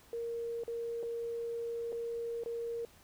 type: tone with dropouts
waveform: sine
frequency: 466.2 Hz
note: A#4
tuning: in tune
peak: -35 dBFS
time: 0.13-2.85 s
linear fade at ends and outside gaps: 1 ms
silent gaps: 0.636-0.679 / 1.029-1.033 / 1.921-1.927 / 2.436-2.46 s
effects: pink hiss -61 dBFS RMS until 3.03 s